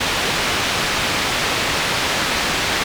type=low-pass noise; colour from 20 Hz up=white; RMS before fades=-20 dBFS; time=0-2.84 s; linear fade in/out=10 ms; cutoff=3500 Hz; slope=12 dB/octave; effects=none